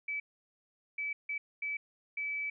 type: tone bursts at uneven times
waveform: sine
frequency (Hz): 2300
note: D7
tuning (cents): -37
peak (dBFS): -33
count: 5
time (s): 0.08-0.2 / 0.98-1.13 / 1.29-1.38 / 1.62-1.77 / 2.17-2.5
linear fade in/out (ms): 5
effects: none